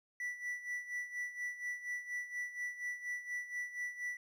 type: tone with tremolo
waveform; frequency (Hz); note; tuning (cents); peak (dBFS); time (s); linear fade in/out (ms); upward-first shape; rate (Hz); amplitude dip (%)
triangle; 1964; B6; -10; -34; 0.2-4.17; 2; sine; 4.2; 75
effects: none